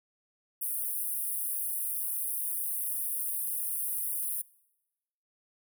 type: high-pass noise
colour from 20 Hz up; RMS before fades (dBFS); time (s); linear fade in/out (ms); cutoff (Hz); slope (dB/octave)
pink; -33; 0.61-4.42; 10; 9300; 96
effects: noise-tail reverb RT60 1.0 s tail -24 dB re dry